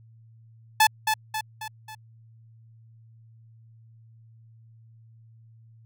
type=tone with echo; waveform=sawtooth; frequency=868 Hz; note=A5; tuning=24 cents flat; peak=-11 dBFS; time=0.8-0.87 s; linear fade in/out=5 ms; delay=270 ms; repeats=4; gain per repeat=-6 dB; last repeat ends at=1.95 s; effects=added 113 Hz sine -50 dBFS peak until 5.85 s